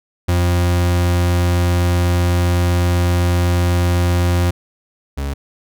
40% pulse tone pair in turn, 87.9 / 69.77 Hz, F2 / C#2, +12 / +12 cents, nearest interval major third, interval 400 cents, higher first, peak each -12 / -19 dBFS, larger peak first, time 0.28-4.51 / 5.17-5.34 s, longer first, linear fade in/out 10 ms, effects none

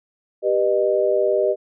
sine chord, G augmented, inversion none, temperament just, 392 / 490 / 612.5 Hz, G4 / B4 / D#5, 0 / -14 / -27 cents, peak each -20 / -22 / -19 dBFS, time 0.42-1.56 s, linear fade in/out 50 ms, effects none

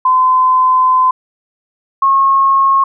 sine tone pair in turn, 1025 / 1086.6 Hz, C6 / C#6, -36 / -35 cents, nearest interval minor second, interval 101 cents, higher second, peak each -7 dBFS, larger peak neither, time 0.05-1.11 / 2.02-2.84 s, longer first, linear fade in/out 5 ms, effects none

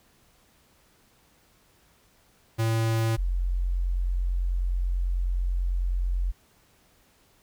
square / sine tone pair in turn, 112.8 / 44.6 Hz, A2 / F1, +44 / +37 cents, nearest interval octave + major third, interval 1607 cents, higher first, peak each -23 dBFS, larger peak neither, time 2.58-3.17 / 3.17-6.32 s, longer second, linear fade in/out 20 ms, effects pink hiss -62 dBFS RMS until 7.42 s

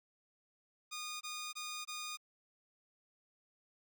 10% pulse tone bursts, 1226 Hz, D#6, 26 cents flat, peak -33 dBFS, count 4, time 0.91-2.173 s, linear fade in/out 20 ms, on 300 ms, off 21 ms, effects none

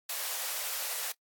white high-pass noise, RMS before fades -35 dBFS, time 0.09-1.12 s, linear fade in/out 5 ms, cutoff 480 Hz, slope 48 dB/octave, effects noise-tail reverb RT60 0.1 s tail -23 dB re dry + AAC 64 kbps

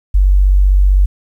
sine tone, 47.79 Hz, G1, 43 cents flat, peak -6 dBFS, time 0.14-1.06 s, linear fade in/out 10 ms, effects 8-bit

